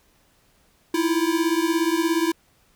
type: beating tone pair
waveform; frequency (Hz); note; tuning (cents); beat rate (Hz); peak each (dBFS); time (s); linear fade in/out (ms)
square; 322.1 / 339.1; E4 / E4; -40 / +49; 17; -23; 0.94-2.32; 5
effects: pink hiss -61 dBFS RMS until 2.75 s